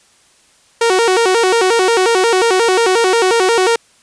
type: tone with vibrato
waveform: sawtooth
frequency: 415.3 Hz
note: G#4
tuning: in tune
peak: -6 dBFS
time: 0.81-3.76 s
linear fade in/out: 5 ms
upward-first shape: square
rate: 5.6 Hz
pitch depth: 190 cents each way
effects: white hiss -51 dBFS RMS until 4.02 s + resampled to 22050 Hz